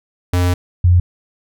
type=tone pair in turn; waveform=square / sine; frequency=89.1 / 88.61 Hz; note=F2 / F2; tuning=+35 / +26 cents; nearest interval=unison; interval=9 cents; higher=first; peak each=-13 / -7 dBFS; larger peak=second; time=0.33-0.54 / 0.84-1 s; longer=first; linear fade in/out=5 ms; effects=none